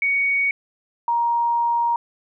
sine tone pair in turn, 2237 / 940.5 Hz, C#7 / A#5, +15 / +15 cents, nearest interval octave + minor third, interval 1500 cents, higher first, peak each -17 dBFS, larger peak neither, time 0.02-0.51 / 1.08-1.96 s, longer second, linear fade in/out 2 ms, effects none

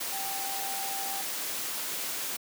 sine tone in noise, 784 Hz, G5, in tune, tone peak -37 dBFS, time 0.12-1.22 s, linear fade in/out 10 ms, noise white, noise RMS -34 dBFS, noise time 0-2.37 s, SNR -6 dB, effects high-pass 200 Hz 12 dB/octave

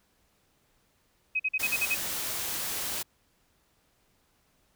sine tone bursts, 2531 Hz, D#7, 29 cents sharp, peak -24 dBFS, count 7, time 1.35-1.949 s, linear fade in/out 10 ms, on 47 ms, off 45 ms
white noise, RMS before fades -33 dBFS, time 1.59-3.03 s, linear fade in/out 10 ms
effects pink hiss -69 dBFS RMS until 4.75 s

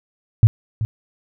sine tone with echo, 110 Hz, A2, in tune, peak -5 dBFS, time 0.43-0.47 s, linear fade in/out 0 ms, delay 380 ms, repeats 1, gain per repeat -13 dB, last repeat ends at 0.85 s, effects none

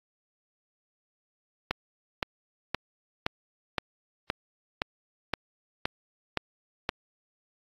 click train, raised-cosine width 0.3 ms, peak -10 dBFS, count 11, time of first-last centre 1.71-6.891 s, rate 1.93 Hz, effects AAC 32 kbps

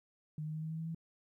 sine tone with pitch steps, 153.1 / 154.88 / 156.68 / 158.5 / 160.34 / 162.2 / 164.09 Hz, D#3 / D#3 / D#3 / D#3 / E3 / E3 / E3, -28 / -8 / +12 / +32 / -48 / -28 / -8 cents, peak -37 dBFS, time 0.38-0.947 s, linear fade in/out 2 ms, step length 81 ms, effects 13-bit

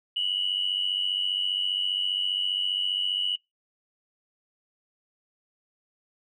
sine tone pair together, 2890 / 2985 Hz, F#7 / F#7, -41 / +15 cents, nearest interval minor second, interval 56 cents, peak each -27 dBFS, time 0.16-3.36 s, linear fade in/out 5 ms, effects noise-tail reverb RT60 0.2 s tail -24 dB re dry + tanh soft clip ceiling -17 dBFS

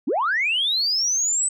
sine linear sweep, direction up, 207 to 8120 Hz, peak -18 dBFS, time 0.07-1.49 s, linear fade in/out 10 ms, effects tanh soft clip ceiling -14 dBFS

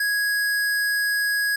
square tone, 1661.2 Hz, G#6, in tune, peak -21 dBFS, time 0-1.56 s, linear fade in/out 5 ms, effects none

